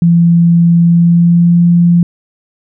sine tone with pitch glide, 169.9 to 172.47 Hz, F3 to F3, -47 to -21 cents, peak -4 dBFS, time 0.02-2.03 s, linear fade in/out 2 ms, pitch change +26 cents, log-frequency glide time 0.82-1.62 s, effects none

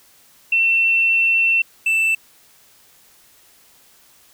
sine / triangle tone pair in turn, 2696 / 2659 Hz, E7 / E7, +38 / +14 cents, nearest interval unison, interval 24 cents, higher first, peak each -13 dBFS, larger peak neither, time 0.52-1.62 / 1.86-2.15 s, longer first, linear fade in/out 5 ms, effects white hiss -52 dBFS RMS until 4.33 s

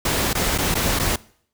pink noise with dropouts, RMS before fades -21 dBFS, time 0.05-1.16 s, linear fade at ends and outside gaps 5 ms, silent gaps 0.332-0.35 / 0.579-0.584 / 0.743-0.752 / 0.991-0.996 s, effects noise-tail reverb RT60 0.6 s tail -22 dB re dry

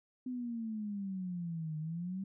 sine exponential two-way sweep, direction down then up, 256 to 152.9 to 196 Hz, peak -36 dBFS, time 0.26-2.24 s, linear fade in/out 5 ms, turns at 1.78 s, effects none

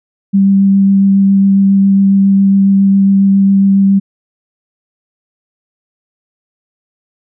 sine tone with vibrato, 196 Hz, G3, in tune, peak -5 dBFS, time 0.33-4 s, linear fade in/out 20 ms, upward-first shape sine, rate 7.3 Hz, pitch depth 9 cents each way, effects none

